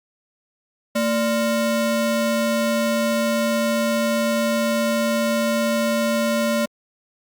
square ring-modulated tone, 405.9 Hz, G#4, 40 cents flat, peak -16 dBFS, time 0.95-6.66 s, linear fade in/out 10 ms, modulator 179 Hz, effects Opus 48 kbps

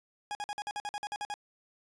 40% pulse tone bursts, 827 Hz, G#5, 8 cents flat, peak -33 dBFS, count 12, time 0.31-1.34 s, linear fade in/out 0 ms, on 40 ms, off 50 ms, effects resampled to 22050 Hz

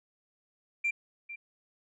sine tone with echo, 2367 Hz, D7, 13 cents sharp, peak -25 dBFS, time 0.84-0.91 s, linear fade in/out 10 ms, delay 450 ms, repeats 1, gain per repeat -14 dB, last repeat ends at 1.36 s, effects tanh soft clip ceiling -23 dBFS

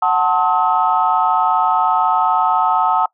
sine chord, F# diminished seventh, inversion none, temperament just, 740 / 888 / 1065.6 / 1278.7 Hz, F#5 / A5 / C6 / Eb6, 0 / +16 / +31 / +47 cents, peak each -17 / -16 / -22 / -17 dBFS, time 0.02-3.06 s, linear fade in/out 5 ms, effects noise-tail reverb RT60 0.1 s tail -23 dB re dry + tanh soft clip ceiling -2 dBFS

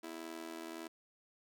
sawtooth tone with amplitude modulation, 329.6 Hz, E4, in tune, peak -36 dBFS, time 0.03-0.88 s, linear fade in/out 10 ms, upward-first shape sine, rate 81.5 Hz, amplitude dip 90%, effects none

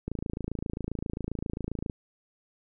click train, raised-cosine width 3 ms, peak -19 dBFS, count 51, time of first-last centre 0.08-1.898 s, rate 27.5 Hz, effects none

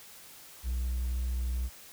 triangle tone, 61.74 Hz, B1, in tune, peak -26 dBFS, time 0.63-1.7 s, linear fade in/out 50 ms, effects tanh soft clip ceiling -23 dBFS + white hiss -51 dBFS RMS until 1.92 s

